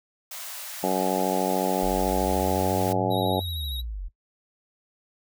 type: high-pass noise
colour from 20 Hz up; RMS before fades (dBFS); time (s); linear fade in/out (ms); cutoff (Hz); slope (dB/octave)
white; -37; 0.31-2.93; 5; 550; 96
type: harmonic tone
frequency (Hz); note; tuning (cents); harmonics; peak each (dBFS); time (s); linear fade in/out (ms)
93.7; F#2; +22; 2 / 3 / 4 / 5 / 6 / 7 / 8 / 9; -30 / -30 / -30 / -30 / -30 / -30 / -30 / -30; 0.83-3.4; 5
type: linear two-way sweep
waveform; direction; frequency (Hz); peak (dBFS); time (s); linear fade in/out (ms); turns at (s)
sine; up then down; 40.42 to 114.4 to 40.42; -30; 1.82-4.09; 20; 3.11
type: tone with vibrato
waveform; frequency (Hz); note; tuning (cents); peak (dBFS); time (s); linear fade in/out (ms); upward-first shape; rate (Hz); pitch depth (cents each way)
square; 3823; A#7; +43; -33; 3.1-3.82; 20; triangle; 13; 44
effects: noise-tail reverb RT60 0.1 s tail -17 dB re dry